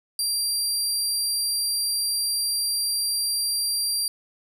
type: tone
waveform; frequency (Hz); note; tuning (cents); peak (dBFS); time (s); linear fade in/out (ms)
25% pulse; 4733; D8; +13; -18; 0.19-4.08; 2
effects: none